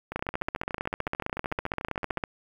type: two click trains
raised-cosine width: 0.5 ms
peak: -13 / -19 dBFS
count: 33 / 29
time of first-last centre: 0.16-2.238 / 0.12-2.179 s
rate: 15.4 / 13.6 Hz
effects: 8-bit